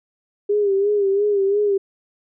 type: tone with vibrato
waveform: sine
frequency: 402.9 Hz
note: G4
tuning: 48 cents sharp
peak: -15 dBFS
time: 0.49-1.78 s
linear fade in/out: 10 ms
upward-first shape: sine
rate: 2.9 Hz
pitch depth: 64 cents each way
effects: none